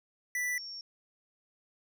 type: tone pair in turn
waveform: square / sine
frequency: 1975.5 / 5495 Hz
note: B6 / F8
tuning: 0 / -29 cents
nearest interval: octave + tritone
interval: 1771 cents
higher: second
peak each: -31 / -40 dBFS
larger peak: first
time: 0.35-0.58 / 0.58-0.81 s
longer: neither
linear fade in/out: 2 ms
effects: none